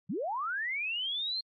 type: linear sweep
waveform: sine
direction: up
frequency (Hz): 143.6 to 4247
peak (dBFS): -31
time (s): 0.09-1.41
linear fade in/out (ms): 10
effects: AAC 32 kbps